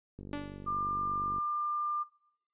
click train, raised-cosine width 3 ms, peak -32 dBFS, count 59, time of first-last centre 0.19-1.383 s, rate 48.6 Hz
sawtooth tone with exponential decay, 290.8 Hz, D4, 17 cents flat, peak -30 dBFS, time 0.33-0.84 s, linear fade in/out 1 ms, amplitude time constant 110 ms
sine tone, 1196 Hz, D6, 31 cents sharp, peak -30 dBFS, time 0.66-2.04 s, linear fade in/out 20 ms
effects noise-tail reverb RT60 0.8 s tail -22 dB re dry + resampled to 8000 Hz

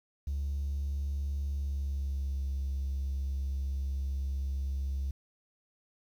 triangle tone with pitch glide, 70.3 to 67.83 Hz, C#2 to C#2, +25 to -37 cents, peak -27 dBFS, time 0.27-5.11 s, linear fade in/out 5 ms, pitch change -62 cents, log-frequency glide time 1.51-2.45 s, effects tanh soft clip ceiling -27 dBFS + 10-bit

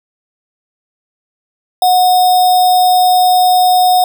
sine tone with sample-and-hold, 730 Hz, F#5, 24 cents flat, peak -6 dBFS, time 1.82-4.04 s, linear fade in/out 2 ms, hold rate 4410 Hz, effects none

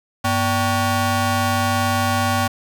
20% pulse ring-modulated tone, 338.8 Hz, E4, 48 cents sharp, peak -9 dBFS, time 0.24-2.48 s, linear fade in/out 10 ms, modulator 437 Hz, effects none

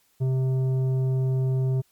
sine tone with tanh clipping, 130.81 Hz, C3, in tune, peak -22 dBFS, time 0.2-1.82 s, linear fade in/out 20 ms, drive 9 dB, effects white hiss -65 dBFS RMS until 1.91 s + MP3 96 kbps

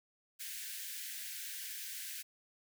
white high-pass noise, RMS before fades -44 dBFS, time 0.39-2.23 s, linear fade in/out 20 ms, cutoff 1500 Hz, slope 96 dB/octave, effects none

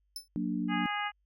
sawtooth tone with exponential decay, 5274 Hz, E8, in tune, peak -31 dBFS, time 0.16-0.28 s, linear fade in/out 2 ms, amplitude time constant 26 ms
sine chord, Gb augmented, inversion none, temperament equal with one note detuned, 182.77 / 233.1 / 293.7 Hz, Gb3 / Bb3 / D4, -21 / 0 / 0 cents, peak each -34 dBFS, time 0.36-0.86 s, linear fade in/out 0 ms
harmonic tone, 413 Hz, G#4, 10 cents flat, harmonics 2 / 3 / 4 / 5 / 6 / 7, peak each -35 / -37 / -38 / -38 / -44 / -41 dBFS, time 0.68-1.12 s, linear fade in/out 50 ms
effects added 50 Hz sine -70 dBFS peak until 1.25 s

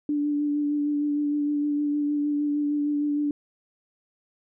sine tone with vibrato, 292.8 Hz, D4, 5 cents flat, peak -22 dBFS, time 0.09-3.31 s, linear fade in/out 2 ms, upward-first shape sine, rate 6.5 Hz, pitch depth 17 cents each way, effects none

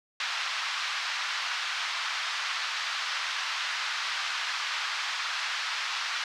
pink band-pass noise, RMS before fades -32 dBFS, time 0.2-6.24 s, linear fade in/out 2 ms, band 1100 to 5100 Hz, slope 24 dB/octave, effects none

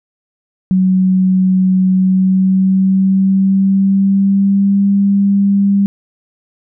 sine tone with pitch glide, 186.7 to 198.95 Hz, F#3 to G3, +16 to +26 cents, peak -8 dBFS, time 0.71-5.86 s, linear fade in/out 0 ms, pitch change +110 cents, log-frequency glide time 1.9-4.87 s, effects none

